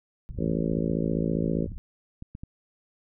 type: low-pass noise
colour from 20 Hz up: white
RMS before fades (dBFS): -37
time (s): 0.29-1.78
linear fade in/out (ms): 0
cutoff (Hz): 120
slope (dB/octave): 24
type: harmonic tone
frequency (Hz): 55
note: A1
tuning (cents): 0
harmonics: 3 / 4 / 5 / 6 / 7 / 8 / 9 / 10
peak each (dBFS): -28 / -30 / -32 / -34 / -35 / -36 / -37 / -38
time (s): 0.37-1.68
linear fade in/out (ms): 50
type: clicks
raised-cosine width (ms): 5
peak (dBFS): -26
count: 4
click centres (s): 1.719 / 2.224 / 2.351 / 2.435
effects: none